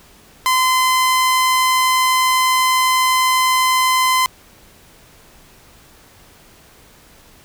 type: tone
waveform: sawtooth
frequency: 1028 Hz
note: C6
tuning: 31 cents flat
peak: -9 dBFS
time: 0.46-4.26 s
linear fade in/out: 0 ms
effects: pink hiss -47 dBFS RMS until 7.44 s